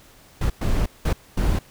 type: noise bursts at uneven times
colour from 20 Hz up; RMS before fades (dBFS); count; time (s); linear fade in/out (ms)
brown; -20; 4; 0.41-0.5 / 0.61-0.86 / 1.05-1.13 / 1.37-1.59; 5
effects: pink hiss -51 dBFS RMS until 1.7 s